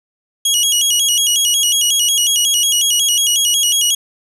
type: tone with vibrato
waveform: 20% pulse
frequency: 3100 Hz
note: G7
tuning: 20 cents flat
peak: -6 dBFS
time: 0.45-3.95 s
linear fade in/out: 5 ms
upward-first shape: square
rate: 5.5 Hz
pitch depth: 110 cents each way
effects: 8-bit